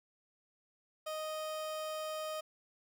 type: tone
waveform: 30% pulse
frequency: 622.3 Hz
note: D#5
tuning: in tune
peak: -35 dBFS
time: 1.06-2.41 s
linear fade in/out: 10 ms
effects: 11-bit